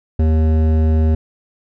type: tone with hard clipping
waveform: sine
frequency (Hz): 78.9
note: D#2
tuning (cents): +25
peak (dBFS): -13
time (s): 0.19-1.15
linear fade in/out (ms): 5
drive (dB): 13
effects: none